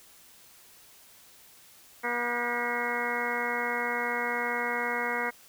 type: harmonic tone with a mistuned harmonic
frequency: 240.6 Hz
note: B3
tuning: 45 cents flat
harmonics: 1 / 2 / 3 / 4 / 5 / 6 / 7 / 8 / 9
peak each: -40 / -35 / -38 / -35 / -38 / -37 / -38 / -34 / -35 dBFS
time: 2.03-5.31 s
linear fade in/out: 20 ms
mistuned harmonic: 7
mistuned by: -91 cents
effects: white hiss -55 dBFS RMS until 5.48 s